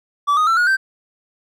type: tone with pitch steps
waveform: triangle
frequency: 1154 / 1244 / 1341 / 1445.6 / 1558.3 Hz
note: D6 / D#6 / E6 / F#6 / G6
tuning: -31 / -1 / +29 / -41 / -11 cents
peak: -11 dBFS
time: 0.27-0.77 s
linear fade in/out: 20 ms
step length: 100 ms
effects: none